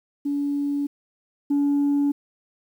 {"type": "tone pair in turn", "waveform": "sine", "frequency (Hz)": [285.4, 285.4], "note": ["D4", "D4"], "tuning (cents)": [-49, -49], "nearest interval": "unison", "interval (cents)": 0, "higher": "neither", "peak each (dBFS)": [-21, -16], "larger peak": "second", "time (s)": [[0.25, 0.87], [1.5, 2.12]], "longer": "neither", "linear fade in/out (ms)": 10, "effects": ["tanh soft clip ceiling -16 dBFS", "9-bit"]}